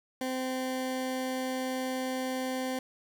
20% pulse tone, 258.6 Hz, C4, 20 cents flat, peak -26 dBFS, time 0.21-2.79 s, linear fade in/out 2 ms, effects none

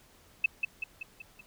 sine tone with echo, 2625 Hz, E7, 8 cents flat, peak -20 dBFS, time 0.44-0.46 s, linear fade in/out 5 ms, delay 190 ms, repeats 5, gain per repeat -5 dB, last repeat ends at 1.41 s, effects pink hiss -60 dBFS RMS until 1.46 s

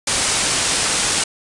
white low-pass noise, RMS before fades -19 dBFS, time 0.07-1.24 s, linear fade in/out 5 ms, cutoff 10000 Hz, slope 96 dB/octave, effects resampled to 24000 Hz

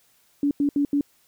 sine tone bursts at uneven times, 286.1 Hz, D4, 45 cents flat, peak -18 dBFS, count 4, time 0.43-0.51 / 0.6-0.69 / 0.76-0.85 / 0.93-1.01 s, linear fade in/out 2 ms, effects white hiss -62 dBFS RMS until 1.27 s

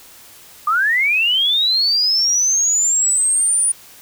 sine linear sweep, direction up, 1174.7 to 9590 Hz, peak -13 dBFS, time 0.67-3.72 s, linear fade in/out 5 ms, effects white hiss -43 dBFS RMS until 4.01 s

